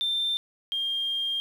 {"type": "tone pair in turn", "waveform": "sine", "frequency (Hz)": [3578, 3208], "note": ["A7", "G7"], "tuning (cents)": [28, 39], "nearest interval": "major second", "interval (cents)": 189, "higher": "first", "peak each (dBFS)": [-23, -25], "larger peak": "first", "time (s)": [[0.01, 0.37], [0.72, 1.4]], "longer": "second", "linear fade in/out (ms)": 0, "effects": ["tanh soft clip ceiling -20 dBFS", "9-bit"]}